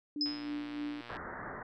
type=tone with tremolo; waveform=sine; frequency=293.7 Hz; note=D4; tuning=in tune; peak=-34 dBFS; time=0.16-1.01 s; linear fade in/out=2 ms; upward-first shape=sine; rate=3.3 Hz; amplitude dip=50%
type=tone with exponential decay; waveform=sine; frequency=5100 Hz; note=D#8; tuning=42 cents sharp; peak=-27 dBFS; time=0.21-0.53 s; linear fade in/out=1 ms; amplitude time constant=68 ms
type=click train; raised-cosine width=0.3 ms; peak=-31 dBFS; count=109; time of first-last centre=0.26-1.168 s; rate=119 Hz
type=low-pass noise; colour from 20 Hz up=white; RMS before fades=-43 dBFS; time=1.09-1.63 s; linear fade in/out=5 ms; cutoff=1900 Hz; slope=96 dB/octave
effects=none